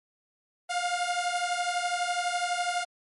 sawtooth beating tone pair, 702 / 714 Hz, F5 / F5, +9 / +38 cents, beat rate 12 Hz, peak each -26 dBFS, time 0.69-2.85 s, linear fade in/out 20 ms, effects MP3 48 kbps

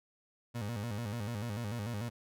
30% pulse tone with vibrato, 110.4 Hz, A2, 6 cents sharp, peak -33 dBFS, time 0.54-2.1 s, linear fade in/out 20 ms, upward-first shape square, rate 6.8 Hz, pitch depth 130 cents each way, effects none

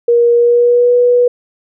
sine tone with pitch glide, 473.7 to 488.4 Hz, A#4 to B4, +28 to -19 cents, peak -6 dBFS, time 0.08-1.28 s, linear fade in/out 5 ms, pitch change +53 cents, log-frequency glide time 0.33-0.94 s, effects none

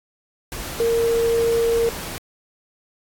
sine tone in noise, 462.6 Hz, A#4, 13 cents flat, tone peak -16 dBFS, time 0.8-1.89 s, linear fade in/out 0 ms, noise pink, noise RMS -31 dBFS, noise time 0.52-2.18 s, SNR +12 dB, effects AAC 64 kbps

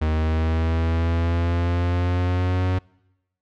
45% pulse linear sweep, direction up, 77.78 to 92.5 Hz, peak -19 dBFS, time 0.01-2.79 s, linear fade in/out 10 ms, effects noise-tail reverb RT60 1.0 s tail -26 dB re dry + low-pass 3000 Hz 12 dB/octave

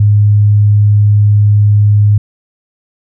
sine tone, 103.83 Hz, G#2, in tune, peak -4 dBFS, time 0-2.18 s, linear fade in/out 5 ms, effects none

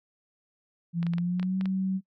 sine tone with pitch glide, 170 to 189.72 Hz, F3 to F#3, -46 to +44 cents, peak -25 dBFS, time 0.93-2.01 s, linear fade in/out 50 ms, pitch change +190 cents, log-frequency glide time 1.12-1.58 s
clicks, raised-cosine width 0.3 ms, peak -24 dBFS, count 8, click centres 1.029 / 1.067 / 1.136 / 1.183 / 1.397 / 1.429 / 1.611 / 1.657 s
effects noise-tail reverb RT60 0.1 s tail -25 dB re dry

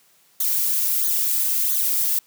violet noise with flanger, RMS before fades -21 dBFS, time 0.4-2.19 s, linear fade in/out 5 ms, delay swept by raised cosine 0.38 to 3.28 ms, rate 1.5 Hz, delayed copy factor -0.95, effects white hiss -58 dBFS RMS until 2.26 s + high-pass 100 Hz 12 dB/octave

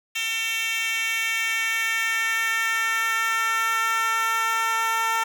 10% pulse tone with high-pass filter sweep, 450.8 Hz, A4, 42 cents sharp, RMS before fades -24 dBFS, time 0.15-5.24 s, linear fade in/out 10 ms, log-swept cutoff 2800 to 1000 Hz, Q 2.4, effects none

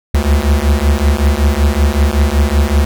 square beating tone pair, 69.4 / 74.7 Hz, C#2 / D2, +3 / +30 cents, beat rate 5.3 Hz, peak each -13 dBFS, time 0.14-2.85 s, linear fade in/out 5 ms, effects none

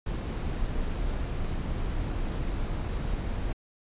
brown noise, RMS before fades -30 dBFS, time 0.06-3.53 s, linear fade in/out 5 ms, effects resampled to 8000 Hz

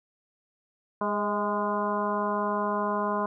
harmonic tone with a mistuned harmonic, 205.8 Hz, G#3, 16 cents flat, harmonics 1 / 2 / 3 / 4 / 5 / 6 / 7, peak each -32 / -33 / -32 / -36 / -29 / -37 / -40 dBFS, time 1.01-3.26 s, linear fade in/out 2 ms, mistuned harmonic 3, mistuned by +37 cents, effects none

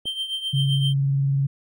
triangle tone with tremolo, 3136 Hz, G7, in tune, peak -21 dBFS, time 0.05-0.94 s, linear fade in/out 20 ms, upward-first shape triangle, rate 7.7 Hz, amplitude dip 75%
click, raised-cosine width 2 ms, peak -26 dBFS, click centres 0.056 s
sine tone with vibrato, 138.2 Hz, C#3, 5 cents flat, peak -18 dBFS, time 0.53-1.47 s, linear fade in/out 10 ms, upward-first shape sine, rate 20 Hz, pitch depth 46 cents each way
effects none

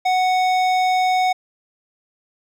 triangle tone with hard clipping, 740 Hz, F#5, in tune, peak -17 dBFS, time 0.05-1.33 s, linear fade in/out 10 ms, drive 17 dB, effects none

